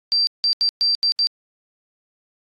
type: tone bursts at uneven times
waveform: sine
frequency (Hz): 4699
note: D8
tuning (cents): 0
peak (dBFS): -15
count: 6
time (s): 0.12-0.27 / 0.44-0.53 / 0.61-0.69 / 0.81-0.95 / 1.03-1.12 / 1.19-1.27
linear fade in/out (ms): 0
effects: AAC 32 kbps